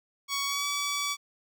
10% pulse tone with pitch glide, 1119 to 1144.5 Hz, C#6 to D6, +16 to -45 cents, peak -20 dBFS, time 0.28-1.17 s, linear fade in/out 50 ms, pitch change +39 cents, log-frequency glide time 0.46-0.65 s, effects none

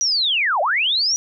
sine linear two-way sweep, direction down then up, 5920 to 554.4 to 5920 Hz, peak -16 dBFS, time 0.01-1.16 s, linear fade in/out 0 ms, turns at 0.61 s, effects none

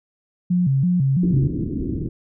sine tone with vibrato, 155.56 Hz, D#3, in tune, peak -15 dBFS, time 0.5-1.48 s, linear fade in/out 10 ms, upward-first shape square, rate 3 Hz, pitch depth 240 cents each way
white low-pass noise, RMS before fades -25 dBFS, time 1.23-2.09 s, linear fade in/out 5 ms, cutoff 350 Hz, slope 48 dB/octave
effects none

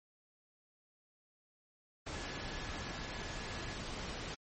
sine tone in noise, 1700 Hz, G#6, 40 cents sharp, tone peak -53 dBFS, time 2.15-3.77 s, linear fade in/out 10 ms, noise pink, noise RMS -42 dBFS, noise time 2.06-4.35 s, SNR -14 dB, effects low-pass 7000 Hz 12 dB/octave + MP3 32 kbps

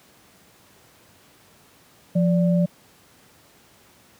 sine tone pair together, 174.61 / 583.8 Hz, F3 / D5, 0 / -10 cents, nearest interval octave + major sixth, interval 2090 cents, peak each -16 / -25 dBFS, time 2.15-2.66 s, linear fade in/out 10 ms, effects pink hiss -54 dBFS RMS until 4.19 s + high-pass 100 Hz 12 dB/octave

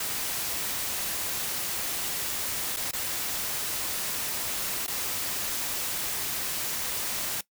white noise with dropouts, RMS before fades -31 dBFS, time 0-7.41 s, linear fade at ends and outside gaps 5 ms, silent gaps 2.764-2.768 / 2.912-2.932 / 4.866-4.878 s, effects noise-tail reverb RT60 0.1 s tail -19 dB re dry

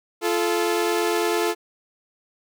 sawtooth tone pair together, 345.4 / 434.5 Hz, F4 / A4, -19 / -22 cents, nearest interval major third, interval 397 cents, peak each -19 dBFS, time 0.21-1.55 s, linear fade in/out 50 ms, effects none

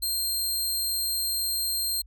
15% pulse tone, 4186 Hz, C8, in tune, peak -19 dBFS, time 0.02-2.02 s, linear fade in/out 10 ms, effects added 50 Hz sine -47 dBFS peak until 2.06 s

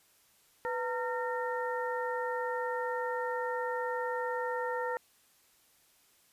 harmonic tone with a mistuned harmonic, 457.9 Hz, A#4, 31 cents flat, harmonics 1 / 2 / 3 / 4, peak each -34 / -36 / -41 / -40 dBFS, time 0.65-4.97 s, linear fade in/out 0 ms, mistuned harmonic 1, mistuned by +140 cents, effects white hiss -66 dBFS RMS until 6.32 s + resampled to 32000 Hz

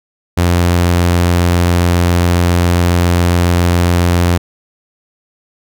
sawtooth tone, 87.31 Hz, F2, in tune, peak -5 dBFS, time 0.37-4.38 s, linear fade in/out 10 ms, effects none

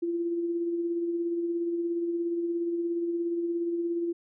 sine tone with tremolo, 341.1 Hz, F4, 41 cents flat, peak -25 dBFS, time 0.02-4.13 s, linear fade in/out 10 ms, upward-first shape sine, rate 17 Hz, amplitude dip 35%, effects none

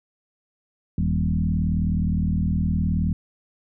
sine tone with frequency modulation, 128.8 Hz, C3, 27 cents flat, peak -19 dBFS, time 0.98-3.13 s, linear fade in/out 2 ms, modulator 39.3 Hz, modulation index 2.3, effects none

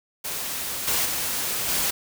white noise with level steps, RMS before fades -30 / -23 / -27 / -24 dBFS, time 0.24-1.91 s, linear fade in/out 10 ms, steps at 0.87 / 1.05 / 1.68 s, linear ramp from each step 10 ms, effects none

